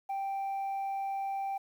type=tone; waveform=sine; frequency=784 Hz; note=G5; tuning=in tune; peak=-29 dBFS; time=0.09-1.58 s; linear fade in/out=10 ms; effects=tanh soft clip ceiling -31 dBFS + 10-bit